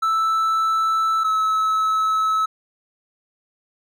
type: tone pair in turn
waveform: triangle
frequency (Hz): 1318.5 / 1296.6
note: E6 / E6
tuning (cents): 0 / -29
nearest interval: unison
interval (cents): 29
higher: first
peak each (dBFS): -15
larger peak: neither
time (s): 0.02-1.24 / 1.24-2.46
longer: neither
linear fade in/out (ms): 10
effects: none